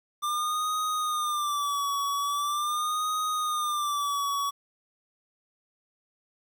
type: tone with vibrato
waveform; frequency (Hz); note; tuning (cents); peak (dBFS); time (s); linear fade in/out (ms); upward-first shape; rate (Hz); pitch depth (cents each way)
square; 1187; D6; +18; -27; 0.22-4.51; 20; sine; 0.42; 88
effects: 10-bit